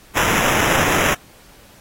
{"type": "noise with sample-and-hold", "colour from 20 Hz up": "white", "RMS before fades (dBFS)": -18, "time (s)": [0.15, 1.15], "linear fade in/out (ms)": 20, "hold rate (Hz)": 4410, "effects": ["pink hiss -48 dBFS RMS until 1.8 s", "AAC 48 kbps"]}